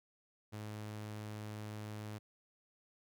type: tone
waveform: sawtooth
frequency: 106.3 Hz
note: G#2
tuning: 41 cents sharp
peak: -39 dBFS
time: 0.52-2.19 s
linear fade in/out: 20 ms
effects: none